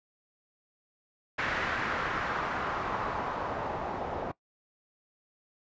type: noise with low-pass filter sweep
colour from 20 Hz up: white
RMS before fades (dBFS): -33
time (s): 1.38-4.32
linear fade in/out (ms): 10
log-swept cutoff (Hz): 1800 to 740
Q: 1.8
effects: noise-tail reverb RT60 0.1 s tail -20 dB re dry + resampled to 16000 Hz